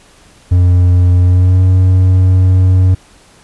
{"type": "tone with pitch glide", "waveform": "triangle", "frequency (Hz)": [89.5, 92.66], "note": ["F2", "F#2"], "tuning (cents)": [43, 3], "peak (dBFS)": -3, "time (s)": [0.51, 2.95], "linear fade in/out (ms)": 10, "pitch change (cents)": 60, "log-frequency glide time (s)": [1.21, 1.62], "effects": ["pink hiss -44 dBFS RMS until 3.43 s", "resampled to 24000 Hz"]}